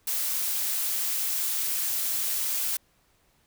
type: noise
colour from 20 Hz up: blue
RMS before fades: -28 dBFS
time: 0.07-2.77 s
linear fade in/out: 5 ms
effects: pink hiss -66 dBFS RMS until 3.46 s

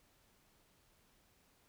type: silence
effects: pink hiss -71 dBFS RMS until 1.68 s

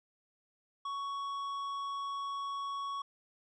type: tone with tanh clipping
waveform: sine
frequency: 1115 Hz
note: C#6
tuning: 10 cents sharp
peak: -37 dBFS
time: 0.85-3.02 s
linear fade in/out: 5 ms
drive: 9 dB
effects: none

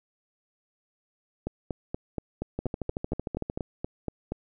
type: two click trains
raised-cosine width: 2 ms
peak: -17 / -17 dBFS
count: 14 / 13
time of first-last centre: 2.59-3.575 / 1.47-4.32 s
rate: 13.2 / 4.21 Hz
effects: none

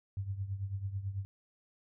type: tone with tremolo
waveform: sine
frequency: 98 Hz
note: G2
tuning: in tune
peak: -31 dBFS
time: 0.17-1.25 s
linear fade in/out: 0 ms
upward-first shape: triangle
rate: 9.1 Hz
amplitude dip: 80%
effects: none

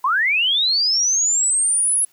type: linear sweep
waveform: sine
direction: up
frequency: 973 to 10700 Hz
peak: -15 dBFS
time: 0.04-2.05 s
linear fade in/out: 5 ms
effects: white hiss -57 dBFS RMS until 2.12 s + high-pass 100 Hz 12 dB/octave

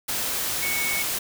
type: tone in noise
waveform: sine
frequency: 2217 Hz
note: C#7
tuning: in tune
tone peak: -26 dBFS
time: 0.62-1.03 s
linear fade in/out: 10 ms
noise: white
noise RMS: -27 dBFS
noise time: 0.08-1.19 s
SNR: -2 dB
effects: none

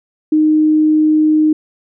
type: tone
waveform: sine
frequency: 308.6 Hz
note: D#4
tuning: 14 cents flat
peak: -8 dBFS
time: 0.32-1.53 s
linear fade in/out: 5 ms
effects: none

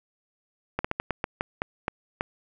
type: slowing click train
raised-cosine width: 0.5 ms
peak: -11 dBFS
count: 10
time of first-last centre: 0.79-2.209 s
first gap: 55 ms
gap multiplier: 1.25
effects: none

